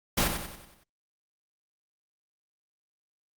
pink noise with echo, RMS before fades -25 dBFS, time 0.17-0.28 s, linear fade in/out 10 ms, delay 93 ms, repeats 6, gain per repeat -6 dB, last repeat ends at 0.838 s, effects Opus 48 kbps

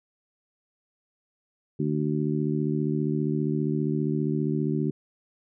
harmonic tone, 75 Hz, D2, 37 cents sharp, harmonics 2 / 3 / 4 / 5, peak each -27 / -29 / -30 / -31 dBFS, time 1.79-4.91 s, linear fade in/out 10 ms, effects none

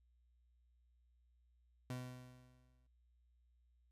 30% pulse tone with exponential decay, 125.9 Hz, B2, 34 cents sharp, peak -38 dBFS, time 1.9-2.87 s, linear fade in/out 2 ms, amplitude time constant 210 ms, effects added 60 Hz sine -70 dBFS peak until 3.91 s + resampled to 32000 Hz

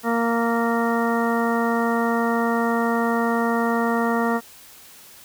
harmonic tone, 232.1 Hz, A#3, 7 cents flat, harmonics 1 / 2 / 3 / 4 / 5 / 6 / 8, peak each -22 / -25 / -27 / -28 / -29 / -30 / -31 dBFS, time 0.03-4.41 s, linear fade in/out 50 ms, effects white hiss -46 dBFS RMS until 5.24 s

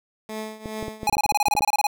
15% pulse tone with tremolo, 217.2 Hz, A3, 22 cents flat, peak -22 dBFS, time 0.29-1.07 s, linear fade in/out 2 ms, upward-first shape triangle, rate 2.5 Hz, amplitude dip 85%
clicks, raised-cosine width 2 ms, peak -18 dBFS, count 12, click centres 0.658 / 0.827 / 0.882 / 1.032 / 1.094 / 1.129 / 1.169 / 1.259 / 1.322 / 1.483 / 1.552 / 1.608 s
square tone bursts, 830.6 Hz, G#5, in tune, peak -18 dBFS, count 15, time 1.07-1.869 s, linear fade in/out 2 ms, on 29 ms, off 26 ms
effects none

